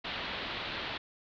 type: low-pass noise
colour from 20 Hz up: white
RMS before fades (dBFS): -38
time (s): 0.04-0.98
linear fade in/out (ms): 10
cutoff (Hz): 4000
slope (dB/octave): 48
effects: none